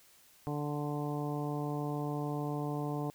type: harmonic tone with a mistuned harmonic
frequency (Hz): 146.83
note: D3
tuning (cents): 0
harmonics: 1 / 2 / 3 / 4 / 5 / 6 / 7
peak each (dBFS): -36 / -38 / -41 / -46 / -43 / -46 / -47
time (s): 0.47-3.1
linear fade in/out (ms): 0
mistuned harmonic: 7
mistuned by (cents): +19
effects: white hiss -62 dBFS RMS until 3.14 s